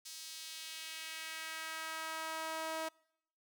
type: tone with high-pass filter sweep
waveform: sawtooth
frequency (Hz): 320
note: D#4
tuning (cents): +49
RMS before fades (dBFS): -43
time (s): 0.05-2.89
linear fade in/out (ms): 10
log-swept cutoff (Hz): 5000 to 650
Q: 1.3
effects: noise-tail reverb RT60 0.8 s tail -26 dB re dry